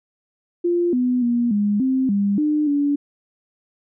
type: tone with pitch steps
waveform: sine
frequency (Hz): 347.8 / 249.4 / 238.8 / 205.7 / 261.9 / 201 / 301.1 / 286.9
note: F4 / B3 / A#3 / G#3 / C4 / G3 / D4 / D4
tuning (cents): -7 / +17 / +42 / -16 / +2 / +44 / +43 / -40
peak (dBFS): -16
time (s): 0.64-2.96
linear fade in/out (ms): 10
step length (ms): 290
effects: none